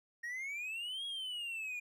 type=exponential two-way sweep; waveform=triangle; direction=up then down; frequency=1854 to 3322 to 2411 Hz; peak=-37 dBFS; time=0.23-1.8 s; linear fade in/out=10 ms; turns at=1.05 s; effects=none